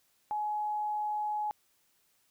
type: tone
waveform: sine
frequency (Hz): 843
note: G#5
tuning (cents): +26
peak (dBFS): -30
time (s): 0.31-1.51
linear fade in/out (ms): 0
effects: white hiss -71 dBFS RMS until 2.3 s